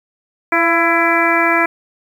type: harmonic tone with a mistuned harmonic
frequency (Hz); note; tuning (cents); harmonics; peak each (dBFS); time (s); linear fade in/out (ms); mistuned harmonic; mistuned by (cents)
333.9; E4; +22; 1 / 2 / 3 / 4 / 5 / 6 / 7; -19 / -19 / -19 / -19 / -19 / -19 / -19; 0.52-1.66; 5; 2; +28
effects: 7-bit